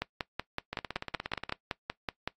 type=two click trains; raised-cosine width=0.3 ms; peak=-15 / -19 dBFS; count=13 / 14; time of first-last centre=0.02-2.276 / 0.73-1.495 s; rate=5.32 / 17 Hz; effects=noise-tail reverb RT60 0.1 s tail -20 dB re dry + AAC 32 kbps